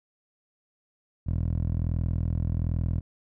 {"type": "tone with band-pass filter", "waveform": "10% pulse", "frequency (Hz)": 41.25, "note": "E1", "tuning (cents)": 2, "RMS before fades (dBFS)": -27, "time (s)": [1.26, 3.01], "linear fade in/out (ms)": 20, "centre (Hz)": 84, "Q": 1.3, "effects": []}